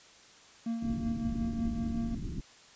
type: tone with tremolo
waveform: triangle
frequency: 230 Hz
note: A#3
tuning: 23 cents flat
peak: -27 dBFS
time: 0.66-2.15 s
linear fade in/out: 5 ms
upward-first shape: triangle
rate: 5.4 Hz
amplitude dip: 55%
type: low-pass noise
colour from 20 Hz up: pink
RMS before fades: -37 dBFS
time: 0.82-2.41 s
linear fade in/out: 5 ms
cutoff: 330 Hz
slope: 48 dB/octave
effects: white hiss -56 dBFS RMS until 2.75 s + resampled to 16000 Hz